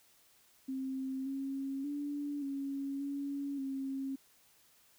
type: tone with pitch steps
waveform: sine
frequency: 264.6 / 271.7 / 288.8 / 276.1 / 281 / 269.7 Hz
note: C4 / C#4 / D4 / C#4 / C#4 / C#4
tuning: +20 / -35 / -29 / -7 / +24 / -47 cents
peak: -35 dBFS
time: 0.68-4.16 s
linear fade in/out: 10 ms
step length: 580 ms
effects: white hiss -66 dBFS RMS until 4.98 s